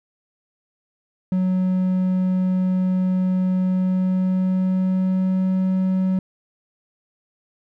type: tone with pitch glide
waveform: triangle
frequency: 185 to 187.37 Hz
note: F#3 to F#3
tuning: 0 to +22 cents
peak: -15 dBFS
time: 1.32-6.19 s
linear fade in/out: 2 ms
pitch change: +22 cents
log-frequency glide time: 3.61-5.5 s
effects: none